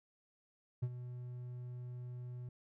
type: tone with ADSR envelope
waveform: triangle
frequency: 123.47 Hz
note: B2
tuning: in tune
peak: -29 dBFS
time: 0.82-2.49 s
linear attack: 12 ms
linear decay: 53 ms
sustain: -12 dB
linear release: 4 ms
effects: none